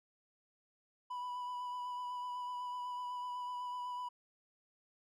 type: tone with vibrato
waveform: triangle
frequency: 987.8 Hz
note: B5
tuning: in tune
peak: -37 dBFS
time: 1.1-4.09 s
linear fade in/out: 10 ms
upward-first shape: sine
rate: 8 Hz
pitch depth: 17 cents each way
effects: none